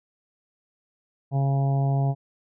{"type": "harmonic tone", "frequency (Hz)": 137.4, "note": "C#3", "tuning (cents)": -15, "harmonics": [1, 2, 3, 4, 5, 6, 7], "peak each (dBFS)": [-20, -36, -37, -41, -32, -38, -45], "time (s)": [1.31, 2.15], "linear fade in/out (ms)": 50, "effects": []}